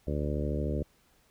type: harmonic tone with a mistuned harmonic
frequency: 73.42 Hz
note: D2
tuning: in tune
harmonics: 1 / 2 / 3 / 4 / 5 / 6 / 7 / 8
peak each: -32 / -35 / -37 / -38 / -39 / -40 / -40 / -41 dBFS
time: 0.07-0.83 s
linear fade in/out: 5 ms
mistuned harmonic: 1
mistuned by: -19 cents
effects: pink hiss -66 dBFS RMS until 1.3 s